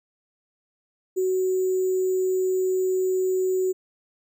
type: tone with sample-and-hold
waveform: sine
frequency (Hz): 372.9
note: F#4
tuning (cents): +14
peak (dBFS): -20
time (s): 1.16-3.73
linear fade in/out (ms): 20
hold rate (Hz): 7350
effects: none